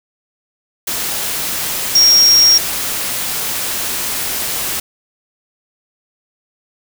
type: tone in noise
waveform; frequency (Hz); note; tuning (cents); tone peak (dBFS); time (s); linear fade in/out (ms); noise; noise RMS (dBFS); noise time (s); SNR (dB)
sine; 5588; F8; 0; -6; 1.95-2.58; 5; white; -20; 0.87-4.8; +11
effects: none